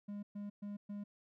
triangle tone bursts, 204.3 Hz, G#3, 28 cents flat, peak -39 dBFS, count 4, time 0.08-1.04 s, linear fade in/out 10 ms, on 150 ms, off 120 ms, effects none

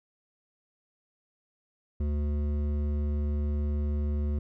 sine tone with hard clipping, 73.42 Hz, D2, in tune, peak -28 dBFS, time 2-4.39 s, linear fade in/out 5 ms, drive 11 dB, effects none

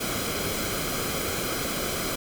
pink noise with comb filter, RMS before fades -29 dBFS, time 0-2.16 s, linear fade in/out 10 ms, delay 1.1 ms, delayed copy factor -0.6, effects none

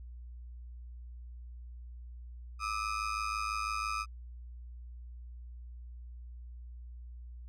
35% pulse ring-modulated tone, 1244.5 Hz, D#6, in tune, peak -28 dBFS, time 2.59-4.06 s, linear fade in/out 50 ms, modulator 53 Hz, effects added 60 Hz sine -44 dBFS peak until 7.48 s + low-pass 7000 Hz 12 dB/octave

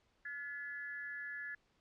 sine tone with amplitude modulation, 1709 Hz, G#6, 49 cents sharp, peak -38 dBFS, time 0.25-1.55 s, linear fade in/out 5 ms, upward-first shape sine, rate 286 Hz, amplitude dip 75%, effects pink hiss -75 dBFS RMS until 1.8 s + low-pass 5000 Hz 12 dB/octave

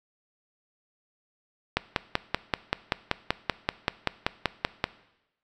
click train, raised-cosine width 0.3 ms, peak -6 dBFS, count 17, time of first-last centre 1.77-4.841 s, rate 5.21 Hz, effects noise-tail reverb RT60 0.9 s tail -18 dB re dry

